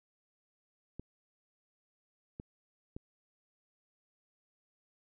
clicks, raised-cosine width 3 ms, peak -29 dBFS, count 3, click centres 0.996 / 2.399 / 2.965 s, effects none

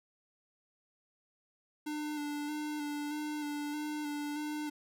square tone with vibrato, 297 Hz, D4, 20 cents sharp, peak -36 dBFS, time 1.86-4.7 s, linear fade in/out 10 ms, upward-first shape square, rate 1.6 Hz, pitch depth 21 cents each way, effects none

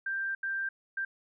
sine tone bursts at uneven times, 1578 Hz, G6, 11 cents sharp, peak -30 dBFS, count 3, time 0.06-0.35 / 0.43-0.69 / 0.97-1.05 s, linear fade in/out 5 ms, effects none

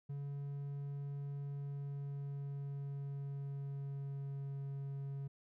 triangle tone with pitch glide, 141.3 to 138.55 Hz, C#3 to C#3, +34 to -1 cents, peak -38 dBFS, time 0.09-5.28 s, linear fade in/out 10 ms, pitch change -35 cents, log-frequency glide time 1.48-4.62 s, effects none

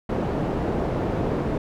white low-pass noise, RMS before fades -25 dBFS, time 0.09-1.58 s, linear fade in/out 5 ms, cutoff 460 Hz, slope 12 dB/octave, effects none

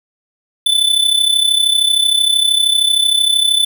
square tone with amplitude modulation, 3506 Hz, A7, 7 cents flat, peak -8 dBFS, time 0.66-3.65 s, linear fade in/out 5 ms, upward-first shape sine, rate 33 Hz, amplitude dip 70%, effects none

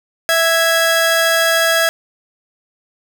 sawtooth tone pair together, 659 / 1654.4 Hz, E5 / G#6, -1 / -7 cents, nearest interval octave + major third, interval 1594 cents, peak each -11 dBFS, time 0.29-1.89 s, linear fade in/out 0 ms, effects none

